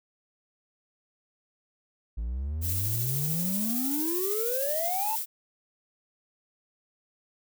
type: exponential sweep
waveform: triangle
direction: up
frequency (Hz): 53.5 to 910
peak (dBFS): -27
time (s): 2.17-5.16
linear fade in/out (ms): 10
type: noise with tremolo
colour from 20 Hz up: violet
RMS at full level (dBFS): -30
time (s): 2.61-5.26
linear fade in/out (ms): 50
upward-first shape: sine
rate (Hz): 13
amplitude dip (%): 25
effects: none